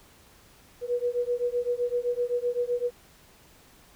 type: beating tone pair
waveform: sine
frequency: 482.2 / 490 Hz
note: B4 / B4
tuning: -41 / -14 cents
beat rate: 7.8 Hz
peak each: -28 dBFS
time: 0.81-2.91 s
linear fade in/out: 50 ms
effects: pink hiss -56 dBFS RMS until 3.95 s